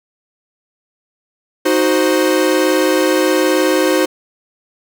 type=chord; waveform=45% pulse; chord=C diminished; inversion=first; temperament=equal; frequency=311.1 / 370 / 523.3 Hz; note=Eb4 / Gb4 / C5; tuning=0 / 0 / 0 cents; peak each=-16 dBFS; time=1.65-4.06 s; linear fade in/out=10 ms; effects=none